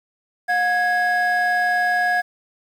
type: tone pair together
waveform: triangle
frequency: 717.7 / 1661.2 Hz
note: F5 / G#6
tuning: +47 / 0 cents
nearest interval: octave + minor third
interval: 1453 cents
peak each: -17 dBFS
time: 0.48-2.22 s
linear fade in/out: 20 ms
effects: tanh soft clip ceiling -9 dBFS + 8-bit